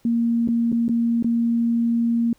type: tone with dropouts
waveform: sine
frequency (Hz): 233.1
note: A#3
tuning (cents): 0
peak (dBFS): -17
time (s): 0.05-2.33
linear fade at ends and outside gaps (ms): 2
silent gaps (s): 0.476-0.486 / 0.719-0.726 / 0.882-0.893 / 1.226-1.244
effects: pink hiss -60 dBFS RMS until 2.38 s